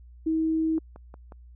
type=tone; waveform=sine; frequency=320 Hz; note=D#4; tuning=49 cents sharp; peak=-22 dBFS; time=0.26-0.79 s; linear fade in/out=10 ms
type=click train; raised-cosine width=1 ms; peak=-31 dBFS; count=4; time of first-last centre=0.78-1.322 s; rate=5.54 Hz
effects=added 60 Hz sine -46 dBFS peak until 1.55 s